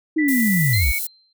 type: linear sweep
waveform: sine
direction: down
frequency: 322.4 to 50.1 Hz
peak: -16 dBFS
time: 0.16-0.92 s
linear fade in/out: 10 ms
type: tone with pitch glide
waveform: sine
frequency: 1975.5 to 2230 Hz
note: B6 to C#7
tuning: 0 to +10 cents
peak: -22 dBFS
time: 0.18-0.99 s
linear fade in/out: 10 ms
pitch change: +210 cents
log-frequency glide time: 0.73-0.85 s
type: high-pass noise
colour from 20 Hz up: white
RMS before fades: -26 dBFS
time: 0.28-1.07 s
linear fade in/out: 5 ms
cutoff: 10000 Hz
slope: 12 dB/octave
type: tone with exponential decay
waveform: sine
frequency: 4122 Hz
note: C8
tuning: 27 cents flat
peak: -23 dBFS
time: 0.73-1.33 s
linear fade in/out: 5 ms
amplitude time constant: 130 ms
effects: none